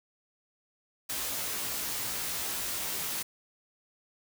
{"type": "noise with comb filter", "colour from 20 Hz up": "white", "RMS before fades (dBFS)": -34, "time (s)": [1.09, 3.23], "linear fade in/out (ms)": 10, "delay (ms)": 18, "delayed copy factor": 0.7, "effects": []}